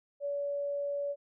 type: tone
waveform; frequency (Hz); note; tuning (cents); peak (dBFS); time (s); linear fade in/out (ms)
sine; 570; C#5; +48; -31; 0.2-1.16; 50
effects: none